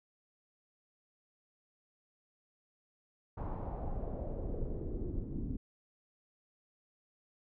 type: noise with low-pass filter sweep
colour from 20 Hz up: brown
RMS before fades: -38 dBFS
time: 3.37-5.57 s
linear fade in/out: 10 ms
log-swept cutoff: 1000 to 270 Hz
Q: 2.8
effects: none